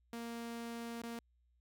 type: tone with dropouts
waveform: sawtooth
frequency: 233.1 Hz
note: A#3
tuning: in tune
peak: -38 dBFS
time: 0.13-1.19 s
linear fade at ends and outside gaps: 2 ms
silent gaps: 1.019-1.035 s
effects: added 60 Hz sine -70 dBFS peak until 1.6 s